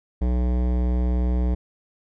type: tone with hard clipping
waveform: sine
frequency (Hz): 61.4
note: B1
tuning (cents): -9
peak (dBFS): -21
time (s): 0.21-1.55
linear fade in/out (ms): 10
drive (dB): 17
effects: none